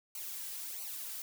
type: noise with flanger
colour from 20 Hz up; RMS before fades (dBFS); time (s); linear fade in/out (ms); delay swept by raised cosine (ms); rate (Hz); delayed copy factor
blue; -42; 0.15-1.22; 2; 0.57 to 2.87; 1.5; -0.85
effects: none